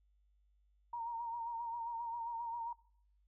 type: tone with vibrato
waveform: sine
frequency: 932.3 Hz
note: A#5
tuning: in tune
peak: -38 dBFS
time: 0.93-2.73 s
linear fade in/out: 5 ms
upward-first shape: sine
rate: 7.5 Hz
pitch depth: 44 cents each way
effects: noise-tail reverb RT60 0.6 s tail -21 dB re dry + added 50 Hz sine -69 dBFS peak until 3.27 s